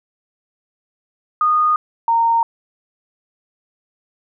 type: tone pair in turn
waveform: sine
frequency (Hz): 1231 / 922.2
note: D#6 / A#5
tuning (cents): -19 / -19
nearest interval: perfect fourth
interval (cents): 500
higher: first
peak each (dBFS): -12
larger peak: neither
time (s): 1.41-1.76 / 2.08-2.43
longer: neither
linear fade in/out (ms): 2
effects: none